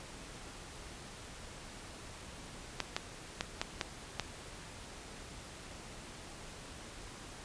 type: clicks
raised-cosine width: 0.2 ms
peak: -15 dBFS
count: 6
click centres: 2.803 / 2.965 / 3.409 / 3.615 / 3.812 / 4.197 s
effects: pink hiss -49 dBFS RMS until 7.44 s + resampled to 22050 Hz